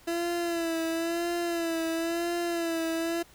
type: tone with vibrato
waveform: 30% pulse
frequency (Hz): 335.8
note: E4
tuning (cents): +32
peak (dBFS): -25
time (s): 0.07-3.23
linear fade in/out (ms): 10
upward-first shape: sine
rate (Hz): 0.98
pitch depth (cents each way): 48
effects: pink hiss -56 dBFS RMS until 3.34 s